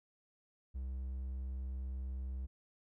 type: tone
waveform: triangle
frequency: 64.9 Hz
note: C2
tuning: 13 cents flat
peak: -36 dBFS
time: 0.74-2.47 s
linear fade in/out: 20 ms
effects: none